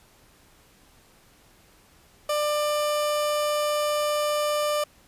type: tone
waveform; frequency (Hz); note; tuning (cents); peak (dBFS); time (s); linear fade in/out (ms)
30% pulse; 595; D5; +22; -20; 2.29-4.84; 5
effects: pink hiss -57 dBFS RMS until 5.07 s + resampled to 32000 Hz